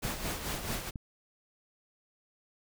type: noise with tremolo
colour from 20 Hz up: pink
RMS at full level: -34 dBFS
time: 0.02-0.91 s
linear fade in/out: 20 ms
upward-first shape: sine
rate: 4.6 Hz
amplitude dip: 55%
type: clicks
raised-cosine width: 5 ms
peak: -25 dBFS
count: 4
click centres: 0.051 / 0.543 / 0.703 / 0.958 s
effects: none